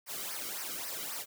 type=noise with flanger; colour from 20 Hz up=white; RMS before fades=-39 dBFS; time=0.06-1.26 s; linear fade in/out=50 ms; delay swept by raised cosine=0.27 to 1.18 ms; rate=3.7 Hz; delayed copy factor=-0.8; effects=none